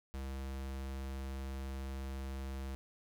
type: tone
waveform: square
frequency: 67 Hz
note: C2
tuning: 42 cents sharp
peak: -40 dBFS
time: 0.14-2.75 s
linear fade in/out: 0 ms
effects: none